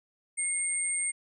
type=tone pair together; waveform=sine; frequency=2169 / 8638 Hz; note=C#7 / C#9; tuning=-38 / -46 cents; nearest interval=2 octaves; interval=2392 cents; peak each=-35 / -28 dBFS; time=0.37-1.12 s; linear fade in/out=20 ms; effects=none